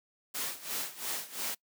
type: noise with tremolo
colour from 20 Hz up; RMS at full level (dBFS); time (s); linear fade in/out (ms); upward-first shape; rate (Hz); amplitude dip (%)
white; -34; 0.34-1.55; 10; sine; 2.9; 85
effects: noise-tail reverb RT60 0.1 s tail -24 dB re dry + high-pass 200 Hz 12 dB/octave